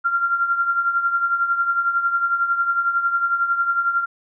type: tone with tremolo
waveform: sine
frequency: 1383 Hz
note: F6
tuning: 17 cents flat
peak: -14 dBFS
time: 0.04-4.06 s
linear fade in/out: 20 ms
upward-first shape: triangle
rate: 11 Hz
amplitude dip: 70%
effects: none